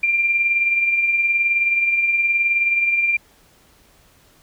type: tone with tremolo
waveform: sine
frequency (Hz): 2379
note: D7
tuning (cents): +22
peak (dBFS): -13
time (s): 0.03-3.17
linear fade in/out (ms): 5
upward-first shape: triangle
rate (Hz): 19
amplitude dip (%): 50
effects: pink hiss -54 dBFS RMS until 4.42 s